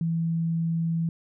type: tone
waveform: sine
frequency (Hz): 165.3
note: E3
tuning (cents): +5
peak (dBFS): -23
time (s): 0.01-1.09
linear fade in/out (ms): 2
effects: none